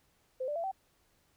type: tone with pitch steps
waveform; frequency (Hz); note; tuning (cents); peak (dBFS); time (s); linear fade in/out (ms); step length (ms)
sine; 516 / 589.3 / 673 / 768.7; C5 / D5 / E5 / G5; -24 / +6 / +36 / -34; -32; 0.4-0.716; 10; 79
effects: pink hiss -71 dBFS RMS until 1.36 s